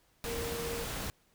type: tone in noise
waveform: sine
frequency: 466.2 Hz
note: A#4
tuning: in tune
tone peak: -37 dBFS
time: 0.26-0.84 s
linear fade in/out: 0 ms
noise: pink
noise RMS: -38 dBFS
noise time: 0.24-1.1 s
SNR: -2 dB
effects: pink hiss -69 dBFS RMS until 1.34 s